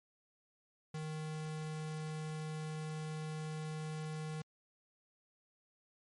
square tone, 155.56 Hz, D#3, in tune, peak -40 dBFS, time 0.94-4.42 s, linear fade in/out 5 ms, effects MP3 48 kbps

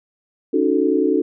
sine chord, D# half-diminished seventh, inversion third, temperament equal with one note detuned, 280.6 / 311.1 / 370 / 440 Hz, C#4 / D#4 / F#4 / A4, +21 / 0 / 0 / 0 cents, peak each -20 dBFS, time 0.53-1.22 s, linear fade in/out 10 ms, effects none

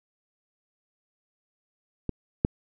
clicks, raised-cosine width 3 ms, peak -15 / -7 dBFS, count 2, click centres 2.093 / 2.449 s, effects none

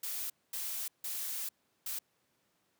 blue noise bursts at uneven times, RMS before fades -38 dBFS, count 4, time 0.03-0.3 / 0.53-0.88 / 1.04-1.49 / 1.86-1.99 s, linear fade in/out 5 ms, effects pink hiss -75 dBFS RMS until 2.79 s + high-pass 150 Hz 12 dB/octave

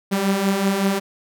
sawtooth beating tone pair, 191.9 / 197.2 Hz, G3 / G3, -37 / +11 cents, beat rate 5.3 Hz, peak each -20 / -15 dBFS, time 0.11-1 s, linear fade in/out 20 ms, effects none

